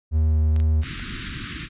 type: tone with vibrato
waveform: triangle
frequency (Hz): 77.78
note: D#2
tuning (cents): 0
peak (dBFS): -14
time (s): 0.11-0.85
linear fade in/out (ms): 50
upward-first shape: square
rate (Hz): 2.3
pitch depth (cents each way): 8
type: clicks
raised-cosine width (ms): 0.2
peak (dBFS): -22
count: 4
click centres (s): 0.563 / 0.601 / 0.834 / 0.996
type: band-stop noise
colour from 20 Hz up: pink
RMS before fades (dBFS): -31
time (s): 0.81-1.69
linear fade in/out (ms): 50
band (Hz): 340 to 1300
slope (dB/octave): 48
effects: resampled to 8000 Hz